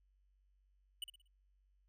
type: tone with echo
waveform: square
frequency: 2960 Hz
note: F#7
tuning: in tune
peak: -40 dBFS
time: 1.02-1.04 s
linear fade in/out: 2 ms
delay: 59 ms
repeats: 4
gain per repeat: -9 dB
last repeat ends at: 1.276 s
effects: added 48 Hz sine -70 dBFS peak until 1.88 s